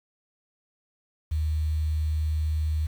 sine tone with quantisation, 77.4 Hz, D#2, 9 cents flat, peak -23 dBFS, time 1.31-2.87 s, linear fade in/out 10 ms, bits 8, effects none

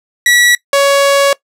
sawtooth tone pair in turn, 1938 / 559.1 Hz, B6 / C#5, -33 / +15 cents, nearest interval octave + minor seventh, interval 2152 cents, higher first, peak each -3 dBFS, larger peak neither, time 0.26-0.55 / 0.73-1.33 s, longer second, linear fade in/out 2 ms, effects noise-tail reverb RT60 0.1 s tail -20 dB re dry + low-pass 12000 Hz 12 dB/octave

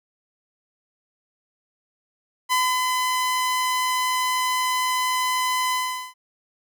sawtooth tone with ADSR envelope, 1013 Hz, B5, 44 cents sharp, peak -14 dBFS, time 2.49-6.14 s, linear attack 33 ms, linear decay 260 ms, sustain -3 dB, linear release 410 ms, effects none

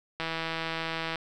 click train, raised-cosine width 0.3 ms, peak -16 dBFS, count 157, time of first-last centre 0.2-1.157 s, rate 163 Hz, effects none

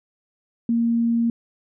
sine tone, 232.6 Hz, A#3, 4 cents flat, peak -17 dBFS, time 0.69-1.3 s, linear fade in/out 2 ms, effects none

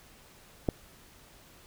clicks, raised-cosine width 2 ms, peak -30 / -12 dBFS, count 2, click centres 0.685 / 0.688 s, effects pink hiss -56 dBFS RMS until 1.66 s

